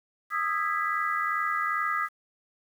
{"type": "chord", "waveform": "sine", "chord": "E major seventh", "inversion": "third", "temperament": "just", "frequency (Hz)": [1236.1, 1318.5, 1648.1, 1977.8], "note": ["D#6", "E6", "G#6", "B6"], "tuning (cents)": [-12, 0, -14, 2], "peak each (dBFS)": [-28, -33, -33, -32], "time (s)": [0.3, 2.09], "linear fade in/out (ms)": 50, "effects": ["9-bit"]}